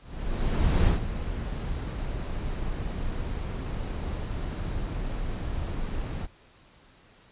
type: noise with ADSR envelope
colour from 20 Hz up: brown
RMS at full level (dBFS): -20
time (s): 0.01-6.27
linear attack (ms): 870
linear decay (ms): 120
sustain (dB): -11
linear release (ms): 24
effects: pink hiss -57 dBFS RMS until 7.31 s + resampled to 8000 Hz